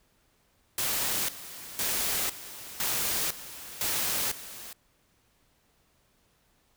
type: noise with tremolo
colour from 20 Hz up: white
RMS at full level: -29 dBFS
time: 0.78-4.73 s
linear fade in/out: 2 ms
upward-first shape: square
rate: 0.99 Hz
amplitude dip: 80%
effects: pink hiss -68 dBFS RMS until 6.76 s